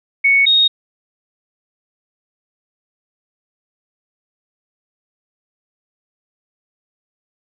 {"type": "tone pair in turn", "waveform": "sine", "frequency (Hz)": [2219, 3732], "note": ["C#7", "A#7"], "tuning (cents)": [1, 1], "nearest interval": "major sixth", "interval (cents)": 900, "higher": "second", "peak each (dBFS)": -9, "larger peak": "neither", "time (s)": [[0.24, 0.46], [0.46, 0.68]], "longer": "neither", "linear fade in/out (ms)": 10, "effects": []}